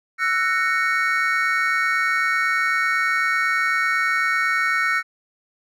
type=chord; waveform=triangle; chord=F# dominant seventh; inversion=third; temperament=just; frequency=1332 / 1480 / 1850 / 2220 Hz; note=E6 / F#6 / A#6 / C#7; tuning=+18 / 0 / -14 / +2 cents; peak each=-22 dBFS; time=0.18-5.03 s; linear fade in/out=50 ms; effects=none